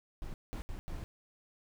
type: noise bursts at uneven times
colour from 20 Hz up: brown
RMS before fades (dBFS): -40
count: 4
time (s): 0.22-0.34 / 0.53-0.62 / 0.69-0.79 / 0.88-1.04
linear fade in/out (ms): 0
effects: none